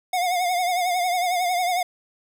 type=tone with vibrato; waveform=square; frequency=718 Hz; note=F5; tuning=48 cents sharp; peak=-21 dBFS; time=0.13-1.83 s; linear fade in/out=5 ms; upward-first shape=triangle; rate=11 Hz; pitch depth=74 cents each way; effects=none